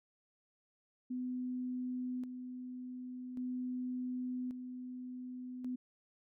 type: tone with tremolo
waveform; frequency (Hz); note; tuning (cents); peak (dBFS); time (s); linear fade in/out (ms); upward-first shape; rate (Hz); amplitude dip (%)
sine; 251.5; B3; +32; -36; 1.1-5.76; 10; square; 0.44; 50
effects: none